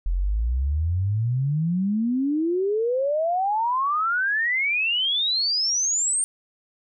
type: exponential sweep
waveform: sine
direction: up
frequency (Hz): 41.2 to 8870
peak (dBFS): -20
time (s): 0.06-6.24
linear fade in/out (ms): 0
effects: none